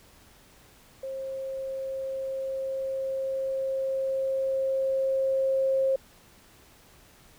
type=tone with level ramp; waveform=sine; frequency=534 Hz; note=C5; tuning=35 cents sharp; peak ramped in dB=-32 to -21 dBFS; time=1.03-5.96 s; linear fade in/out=5 ms; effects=pink hiss -56 dBFS RMS until 7.38 s